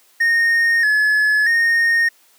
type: tone with vibrato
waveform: triangle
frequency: 1777 Hz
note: A6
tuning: 17 cents sharp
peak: -11 dBFS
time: 0.2-2.09 s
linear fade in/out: 10 ms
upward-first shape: square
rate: 0.79 Hz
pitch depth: 68 cents each way
effects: white hiss -54 dBFS RMS until 2.38 s + high-pass 300 Hz 12 dB/octave